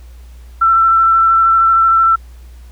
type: tone with vibrato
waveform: sine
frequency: 1340 Hz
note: E6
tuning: 28 cents sharp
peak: -7 dBFS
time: 0.61-2.16 s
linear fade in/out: 10 ms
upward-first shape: triangle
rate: 13 Hz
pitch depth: 16 cents each way
effects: added 60 Hz sine -33 dBFS peak until 2.71 s + pink hiss -50 dBFS RMS until 2.71 s